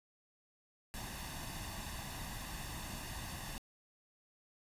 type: noise with comb filter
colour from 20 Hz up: pink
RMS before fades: -44 dBFS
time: 0.94-3.58 s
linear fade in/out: 0 ms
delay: 1.1 ms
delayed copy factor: +0.65
effects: resampled to 32000 Hz